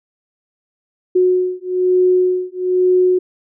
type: beating tone pair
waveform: sine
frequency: 365.2 / 366.3 Hz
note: F#4 / F#4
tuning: -23 / -17 cents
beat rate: 1.1 Hz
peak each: -15 dBFS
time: 1.15-3.19 s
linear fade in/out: 10 ms
effects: none